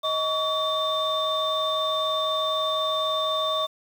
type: tone cluster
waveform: sine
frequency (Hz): 627 / 1132 / 3594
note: D#5 / C#6 / A7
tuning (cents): +13 / +36 / +36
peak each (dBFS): -26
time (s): 0.03-3.67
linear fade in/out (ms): 20
effects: tanh soft clip ceiling -16 dBFS + 8-bit